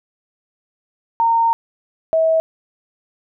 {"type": "tone pair in turn", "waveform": "sine", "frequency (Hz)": [919, 645.7], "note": ["A#5", "E5"], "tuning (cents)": [-25, -36], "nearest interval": "tritone", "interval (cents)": 611, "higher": "first", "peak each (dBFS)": -12, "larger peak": "neither", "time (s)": [[1.2, 1.53], [2.13, 2.4]], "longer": "first", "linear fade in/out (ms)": 0, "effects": []}